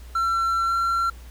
triangle tone with pitch glide, 1352 to 1363 Hz, E6 to F6, +43 to -43 cents, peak -18 dBFS, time 0.15-1.1 s, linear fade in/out 5 ms, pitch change +14 cents, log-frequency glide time 0.65-0.72 s, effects added 60 Hz sine -39 dBFS peak until 1.3 s + pink hiss -51 dBFS RMS until 1.3 s

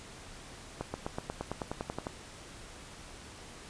accelerating click train, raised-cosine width 1 ms, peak -20 dBFS, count 13, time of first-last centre 0.81-2.069 s, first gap 130 ms, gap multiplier 0.96, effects pink hiss -49 dBFS RMS until 3.69 s + resampled to 22050 Hz

